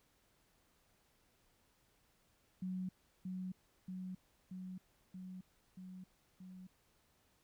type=tone with echo; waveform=sine; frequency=185 Hz; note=F#3; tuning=in tune; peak=-38 dBFS; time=2.62-2.89 s; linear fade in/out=5 ms; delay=630 ms; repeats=6; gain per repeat=-2 dB; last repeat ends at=6.67 s; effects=pink hiss -74 dBFS RMS until 7.43 s